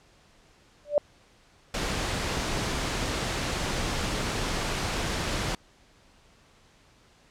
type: tone with exponential growth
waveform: sine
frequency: 587 Hz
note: D5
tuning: 1 cent flat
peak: -14 dBFS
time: 0.85-0.98 s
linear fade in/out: 1 ms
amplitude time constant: 28 ms
type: noise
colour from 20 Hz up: pink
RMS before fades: -29 dBFS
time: 1.74-5.55 s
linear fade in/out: 2 ms
effects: pink hiss -59 dBFS RMS until 7.3 s + low-pass 7000 Hz 12 dB/octave